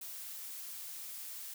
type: noise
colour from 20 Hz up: blue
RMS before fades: -45 dBFS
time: 0.01-1.54 s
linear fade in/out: 5 ms
effects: none